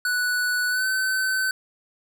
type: tone with pitch glide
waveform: square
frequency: 1480 to 1525.1 Hz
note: F#6 to G6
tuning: 0 to -48 cents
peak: -22 dBFS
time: 0.05-1.51 s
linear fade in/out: 2 ms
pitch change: +52 cents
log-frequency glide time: 0.69-0.86 s
effects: none